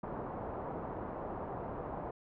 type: low-pass noise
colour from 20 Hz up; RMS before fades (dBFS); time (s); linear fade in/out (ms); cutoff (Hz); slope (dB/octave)
white; -41; 0.03-2.11; 5; 950; 24
effects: none